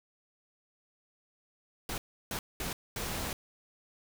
pink noise bursts at uneven times, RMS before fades -36 dBFS, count 4, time 1.89-1.98 / 2.31-2.39 / 2.6-2.73 / 2.96-3.33 s, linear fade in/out 2 ms, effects none

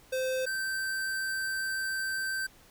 square tone pair in turn, 518 / 1555.2 Hz, C5 / G6, -17 / -14 cents, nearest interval octave + perfect fifth, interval 1903 cents, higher second, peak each -29 / -31 dBFS, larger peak first, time 0.12-0.46 / 0.46-2.47 s, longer second, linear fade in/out 10 ms, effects pink hiss -58 dBFS RMS until 2.7 s

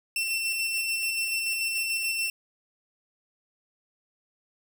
sawtooth tone with tremolo, 2696 Hz, E7, 38 cents sharp, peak -22 dBFS, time 0.16-2.3 s, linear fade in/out 2 ms, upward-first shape square, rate 6.9 Hz, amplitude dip 25%, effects none

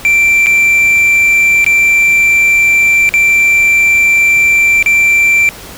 triangle tone with dropouts, 2349 Hz, D7, in tune, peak -4 dBFS, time 0.05-5.49 s, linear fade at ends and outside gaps 0 ms, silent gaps 0.461-0.468 / 1.644-1.664 / 3.091-3.139 / 4.826-4.861 s, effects pink hiss -30 dBFS RMS until 5.77 s

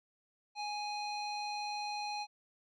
square tone with low-pass filter, 830.6 Hz, G#5, in tune, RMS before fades -39 dBFS, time 0.55-2.27 s, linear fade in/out 50 ms, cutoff 4500 Hz, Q 2.7, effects none

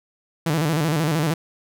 sawtooth tone with vibrato, 156.2 Hz, D#3, 7 cents sharp, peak -15 dBFS, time 0.46-1.34 s, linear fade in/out 5 ms, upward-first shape square, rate 13 Hz, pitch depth 100 cents each way, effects none

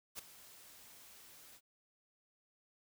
white noise with ADSR envelope, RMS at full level -43 dBFS, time 0.15-1.61 s, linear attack 38 ms, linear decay 9 ms, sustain -15 dB, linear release 58 ms, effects none

